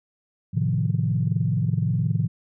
sine chord, F dominant seventh, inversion first, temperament equal with one note detuned, 110 / 131.57 / 155.56 / 174.61 Hz, A2 / C3 / Eb3 / F3, 0 / +10 / 0 / 0 cents, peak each -24 / -25 / -25 / -27 dBFS, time 0.53-2.28 s, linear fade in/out 20 ms, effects tanh soft clip ceiling -10 dBFS

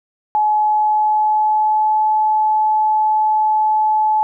sine tone with pitch glide, 850 to 860.9 Hz, G#5 to A5, +40 to -38 cents, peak -12 dBFS, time 0.35-4.23 s, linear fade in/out 0 ms, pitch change +22 cents, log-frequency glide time 0.56-2.02 s, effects none

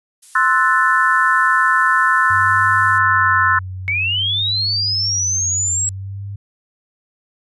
violet noise, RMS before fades -36 dBFS, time 0.22-2.99 s, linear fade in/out 10 ms
sine chord, F# half-diminished seventh, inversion second, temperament equal, 1046.5 / 1318.5 / 1480 / 1760 Hz, C6 / E6 / F#6 / A6, 0 / 0 / 0 / 0 cents, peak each -17 dBFS, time 0.35-3.59 s, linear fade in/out 5 ms
sine tone with vibrato, 96.8 Hz, G2, 21 cents flat, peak -25 dBFS, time 2.3-6.36 s, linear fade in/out 5 ms, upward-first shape sine, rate 0.54 Hz, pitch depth 69 cents each way
sine linear sweep, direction up, 2194 to 7740 Hz, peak -16 dBFS, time 3.88-5.89 s, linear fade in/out 0 ms
effects resampled to 24000 Hz

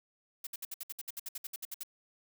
blue noise bursts, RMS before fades -40 dBFS, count 16, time 0.44-1.834 s, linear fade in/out 5 ms, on 29 ms, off 62 ms, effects none

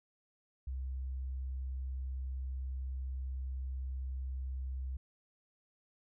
sine tone, 65.41 Hz, C2, in tune, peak -35 dBFS, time 0.67-4.97 s, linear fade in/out 5 ms, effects tanh soft clip ceiling -32 dBFS

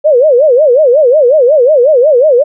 sine tone with vibrato, 547 Hz, C#5, 23 cents flat, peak -3 dBFS, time 0.04-2.44 s, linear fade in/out 20 ms, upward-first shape sine, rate 5.5 Hz, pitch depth 250 cents each way, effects none

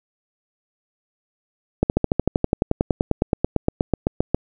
slowing click train, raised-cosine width 2 ms, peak -3 dBFS, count 26, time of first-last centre 1.83-4.346 s, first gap 69 ms, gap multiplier 1.03, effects none

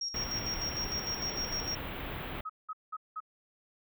sine tone with tremolo, 5588 Hz, F8, in tune, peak -32 dBFS, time 0.01-1.75 s, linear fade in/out 5 ms, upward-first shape square, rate 6.6 Hz, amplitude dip 60%
pink band-stop noise, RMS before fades -39 dBFS, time 0.14-2.41 s, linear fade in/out 5 ms, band 3500 to 15000 Hz, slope 48 dB/octave
sine tone bursts, 1271 Hz, D#6, 36 cents sharp, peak -35 dBFS, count 4, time 2.45-3.204 s, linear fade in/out 10 ms, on 46 ms, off 190 ms
effects none

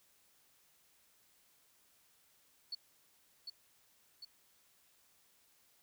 sine tone with echo, 4435 Hz, C#8, in tune, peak -38 dBFS, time 2.72-2.75 s, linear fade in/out 5 ms, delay 750 ms, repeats 2, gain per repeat -4 dB, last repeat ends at 4.25 s, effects white hiss -70 dBFS RMS until 5.82 s

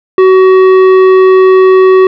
sine tone with tanh clipping, 375.9 Hz, F#4, 27 cents sharp, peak -3 dBFS, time 0.18-2.07 s, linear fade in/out 2 ms, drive 12 dB, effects none

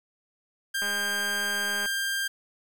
sawtooth tone, 1593 Hz, G6, 27 cents sharp, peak -23 dBFS, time 0.74-2.28 s, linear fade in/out 10 ms
click train, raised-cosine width 0.5 ms, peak -23 dBFS, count 214, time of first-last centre 0.82-1.859 s, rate 205 Hz
effects 9-bit

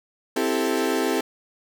35% pulse chord, A minor seventh, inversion first, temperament equal, 261.6 / 329.6 / 392 / 440 Hz, C4 / E4 / G4 / A4, 0 / 0 / 0 / 0 cents, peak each -25 dBFS, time 0.36-1.21 s, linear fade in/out 5 ms, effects none

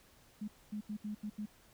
sine tone bursts at uneven times, 210.2 Hz, G#3, 21 cents sharp, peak -37 dBFS, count 6, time 0.41-0.48 / 0.72-0.81 / 0.89-0.97 / 1.04-1.15 / 1.23-1.3 / 1.38-1.46 s, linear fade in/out 10 ms, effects pink hiss -64 dBFS RMS until 1.73 s

